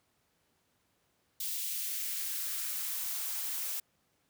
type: noise with high-pass filter sweep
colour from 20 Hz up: blue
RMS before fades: -36 dBFS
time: 1.4-3.8 s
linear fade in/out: 5 ms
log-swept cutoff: 3200 to 520 Hz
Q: 1.2
effects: pink hiss -74 dBFS RMS until 4.29 s + high-pass 80 Hz 12 dB/octave